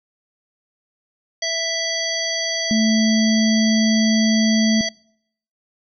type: harmonic tone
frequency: 659.3 Hz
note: E5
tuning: in tune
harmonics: 1 / 3 / 5 / 7 / 9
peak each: -27 / -27 / -28 / -25 / -27 dBFS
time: 1.42-4.89 s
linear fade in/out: 5 ms
type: tone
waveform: sine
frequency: 220 Hz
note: A3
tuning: in tune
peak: -15 dBFS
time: 2.71-4.81 s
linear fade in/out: 0 ms
effects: noise-tail reverb RT60 0.7 s tail -26 dB re dry